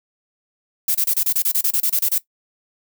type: noise bursts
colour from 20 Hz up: violet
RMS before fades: -18 dBFS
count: 14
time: 0.88-2.182 s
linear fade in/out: 5 ms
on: 67 ms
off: 28 ms
effects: noise-tail reverb RT60 0.1 s tail -17 dB re dry